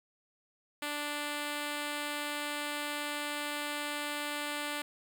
5% pulse tone, 293.7 Hz, D4, in tune, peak -23 dBFS, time 0.82-4.82 s, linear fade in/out 5 ms, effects none

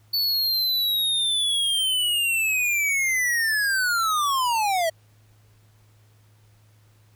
square linear sweep, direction down, 4490 to 632 Hz, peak -21 dBFS, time 0.13-4.9 s, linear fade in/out 10 ms, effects added 106 Hz sine -54 dBFS peak until 7.15 s + pink hiss -63 dBFS RMS until 7.15 s

